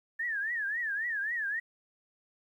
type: tone with vibrato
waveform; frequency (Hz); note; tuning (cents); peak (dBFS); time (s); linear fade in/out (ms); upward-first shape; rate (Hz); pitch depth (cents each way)
sine; 1757; A6; -3; -30; 0.19-1.6; 10; triangle; 3.7; 200
effects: 11-bit